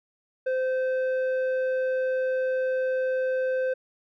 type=tone with low-pass filter; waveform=square; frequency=517 Hz; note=C5; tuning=21 cents flat; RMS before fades=-26 dBFS; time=0.46-3.74 s; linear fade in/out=10 ms; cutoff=1200 Hz; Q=1.4; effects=none